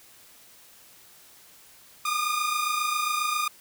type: tone pair together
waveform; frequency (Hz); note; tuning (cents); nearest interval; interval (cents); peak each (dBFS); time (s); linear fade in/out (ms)
sawtooth; 1204 / 1231.4; D6 / D#6; +43 / -18; unison; 39; -24; 2.05-3.48; 5
effects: white hiss -53 dBFS RMS until 3.6 s